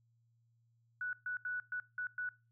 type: tone bursts at uneven times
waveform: sine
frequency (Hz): 1478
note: F#6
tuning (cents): -2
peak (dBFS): -36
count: 6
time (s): 1.01-1.13 / 1.26-1.37 / 1.45-1.6 / 1.72-1.8 / 1.98-2.07 / 2.18-2.29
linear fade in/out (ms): 2
effects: noise-tail reverb RT60 0.3 s tail -21 dB re dry + added 116 Hz sine -70 dBFS peak until 2.51 s